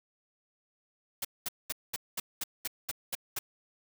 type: noise bursts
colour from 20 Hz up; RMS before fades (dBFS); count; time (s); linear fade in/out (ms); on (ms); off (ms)
white; -34; 10; 1.22-3.39; 5; 28; 210
effects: none